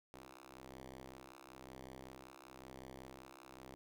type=ring-modulated tone; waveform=5% pulse; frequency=65.3 Hz; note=C2; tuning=3 cents flat; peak=-38 dBFS; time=0.14-3.75 s; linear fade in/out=0 ms; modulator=326 Hz; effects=none